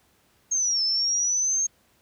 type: linear two-way sweep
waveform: sine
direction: down then up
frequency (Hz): 6500 to 5230 to 6460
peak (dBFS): -21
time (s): 0.51-1.67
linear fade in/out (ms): 10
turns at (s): 0.83
effects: pink hiss -63 dBFS RMS until 2.01 s + high-pass 60 Hz 12 dB/octave